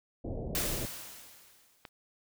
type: low-pass noise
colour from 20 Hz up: pink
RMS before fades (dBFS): -37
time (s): 0.24-0.86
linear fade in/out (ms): 10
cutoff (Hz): 680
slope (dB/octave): 48
type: noise with exponential decay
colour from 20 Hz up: white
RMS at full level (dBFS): -31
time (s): 0.55-1.89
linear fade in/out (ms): 1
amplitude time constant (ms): 290
type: click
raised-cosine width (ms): 0.3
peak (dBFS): -27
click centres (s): 1.852
effects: none